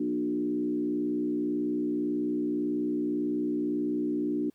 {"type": "tone with frequency modulation", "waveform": "sine", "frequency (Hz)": 298.3, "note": "D4", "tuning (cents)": 27, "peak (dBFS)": -26, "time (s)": [0, 4.5], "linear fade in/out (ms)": 5, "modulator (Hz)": 61.8, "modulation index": 1, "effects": ["pink hiss -71 dBFS RMS until 4.54 s", "high-pass 80 Hz 12 dB/octave"]}